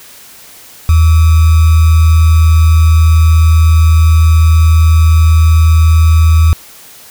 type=tone with sample-and-hold; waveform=sine; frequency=80.4 Hz; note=E2; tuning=43 cents flat; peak=-3 dBFS; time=0.89-6.53 s; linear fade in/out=0 ms; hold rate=1225 Hz; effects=white hiss -36 dBFS RMS until 7.1 s